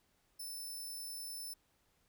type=tone; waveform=10% pulse; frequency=5290 Hz; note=E8; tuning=5 cents sharp; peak=-37 dBFS; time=0.39-1.54 s; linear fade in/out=10 ms; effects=pink hiss -75 dBFS RMS until 2.08 s